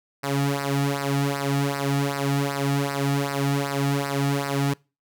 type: tone with flanger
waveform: sawtooth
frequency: 140 Hz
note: C#3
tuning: 18 cents sharp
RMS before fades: -24 dBFS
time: 0.23-4.74 s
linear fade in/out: 10 ms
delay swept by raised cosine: 0.29 to 1.99 ms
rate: 2.6 Hz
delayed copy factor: -0.8
effects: noise-tail reverb RT60 0.3 s tail -25 dB re dry